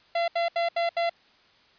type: tone bursts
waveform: 45% pulse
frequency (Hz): 681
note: F5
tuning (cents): -44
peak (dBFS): -23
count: 5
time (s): 0.15-1.096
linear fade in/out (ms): 5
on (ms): 130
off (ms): 74
effects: white hiss -59 dBFS RMS until 1.78 s + resampled to 11025 Hz